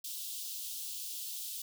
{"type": "high-pass noise", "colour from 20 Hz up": "white", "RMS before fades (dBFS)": -41, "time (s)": [0.04, 1.62], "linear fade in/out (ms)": 5, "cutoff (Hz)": 3000, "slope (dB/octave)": 48, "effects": []}